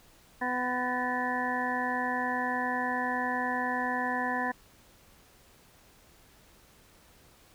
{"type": "harmonic tone with a mistuned harmonic", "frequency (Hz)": 250, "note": "B3", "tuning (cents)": 21, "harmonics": [1, 2, 3, 4, 6, 7, 8], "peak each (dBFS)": [-35, -39, -34, -34, -44, -33, -41], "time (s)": [0.41, 4.52], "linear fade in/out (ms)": 10, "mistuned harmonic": 8, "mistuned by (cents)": -81, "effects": ["pink hiss -59 dBFS RMS until 7.54 s"]}